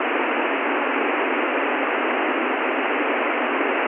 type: band-pass noise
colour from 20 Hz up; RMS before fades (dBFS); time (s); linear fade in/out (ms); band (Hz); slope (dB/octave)
pink; -22; 0-3.87; 5; 250 to 2800; 96
effects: none